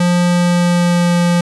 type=tone with pitch glide; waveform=square; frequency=176.1 to 174.08 Hz; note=F3 to F3; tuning=+15 to -5 cents; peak=-11 dBFS; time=0-1.41 s; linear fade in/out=5 ms; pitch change=-20 cents; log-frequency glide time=0.21-1.19 s; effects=resampled to 24000 Hz + 8-bit